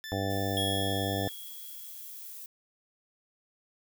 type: tone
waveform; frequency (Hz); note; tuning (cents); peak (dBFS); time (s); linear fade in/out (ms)
20% pulse; 1760; A6; 0; -34; 0.04-1.29; 0
type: harmonic tone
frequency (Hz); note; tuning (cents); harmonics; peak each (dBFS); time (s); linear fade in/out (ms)
98; G2; 0; 1 / 2 / 3 / 4 / 5 / 6 / 7 / 8; -33 / -38 / -36 / -41 / -37 / -40 / -37 / -40; 0.12-1.28; 0
type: noise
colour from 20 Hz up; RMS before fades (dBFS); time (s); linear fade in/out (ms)
violet; -44; 0.3-2.46; 2
type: tone with exponential decay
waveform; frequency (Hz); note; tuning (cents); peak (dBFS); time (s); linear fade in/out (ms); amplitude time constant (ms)
square; 3322; G#7; 0; -29; 0.57-2.32; 1; 380
effects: none